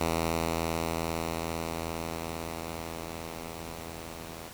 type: tone with level ramp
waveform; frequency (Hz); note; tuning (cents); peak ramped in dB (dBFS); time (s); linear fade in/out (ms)
5% pulse; 82.41; E2; 0; -15 to -31; 0-4.49; 10
effects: pink hiss -46 dBFS RMS until 4.53 s

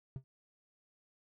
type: tone with exponential decay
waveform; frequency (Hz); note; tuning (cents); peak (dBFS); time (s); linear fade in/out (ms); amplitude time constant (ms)
triangle; 132.3; C3; +20; -33; 0.16-0.24; 0; 17
effects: none

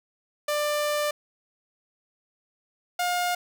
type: tone pair in turn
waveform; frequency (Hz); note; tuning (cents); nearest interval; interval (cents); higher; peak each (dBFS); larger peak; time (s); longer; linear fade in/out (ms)
sawtooth; 593 / 711.7; D5 / F5; +17 / +33; minor third; 316; second; -20; neither; 0.48-1.11 / 2.99-3.35; first; 5
effects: none

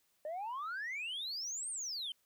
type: exponential two-way sweep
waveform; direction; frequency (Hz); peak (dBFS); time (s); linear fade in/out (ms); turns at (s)
sine; up then down; 591 to 9000 to 3017; -36; 0.25-2.12; 2; 1.7
effects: tanh soft clip ceiling -36 dBFS + white hiss -75 dBFS RMS until 2.25 s

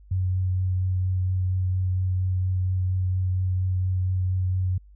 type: tone with vibrato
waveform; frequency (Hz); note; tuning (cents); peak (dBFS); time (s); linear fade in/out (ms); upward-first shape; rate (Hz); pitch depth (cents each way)
sine; 92.5; F#2; 0; -21; 0.11-4.78; 5; triangle; 4.3; 14
effects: added 50 Hz sine -47 dBFS peak until 4.95 s

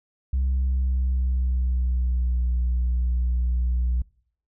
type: tone with pitch glide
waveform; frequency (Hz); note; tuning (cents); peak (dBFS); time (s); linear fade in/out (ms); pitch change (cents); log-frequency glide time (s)
sine; 65.41 to 61.03; C2 to B1; 0 to -20; -18; 0.33-4.02; 5; -120; 0.46-2.47
effects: noise-tail reverb RT60 0.6 s tail -25 dB re dry + tanh soft clip ceiling -18 dBFS

